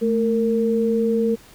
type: tone pair together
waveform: sine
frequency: 220 / 460 Hz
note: A3 / A#4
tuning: 0 / -23 cents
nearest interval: octave + minor second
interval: 1277 cents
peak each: -20 / -19 dBFS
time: 0.01-1.36 s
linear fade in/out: 20 ms
effects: pink hiss -48 dBFS RMS until 1.54 s